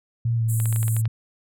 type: tone with pitch glide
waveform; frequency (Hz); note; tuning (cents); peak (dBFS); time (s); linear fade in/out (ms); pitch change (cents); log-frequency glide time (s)
sine; 116.54 to 112.57; A#2 to A2; 0 to +40; -19; 0.25-1.08; 5; -60; 0.36-0.44
type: high-pass noise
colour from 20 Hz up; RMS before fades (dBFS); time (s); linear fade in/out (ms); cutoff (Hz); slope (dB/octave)
white; -29; 0.48-1.02; 20; 7400; 96
type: clicks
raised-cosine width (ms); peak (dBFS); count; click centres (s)
0.3; -20; 8; 0.601 / 0.657 / 0.727 / 0.761 / 0.83 / 0.881 / 0.966 / 1.055
effects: low-pass 12000 Hz 12 dB/octave